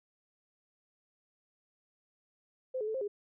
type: tone with pitch steps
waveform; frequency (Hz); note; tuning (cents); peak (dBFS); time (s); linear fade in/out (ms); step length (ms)
sine; 516 / 426.7 / 438.8 / 528 / 410.3; C5 / G#4 / A4 / C5 / G#4; -24 / +47 / -5 / +16 / -21; -32; 2.74-3.08; 10; 68
effects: none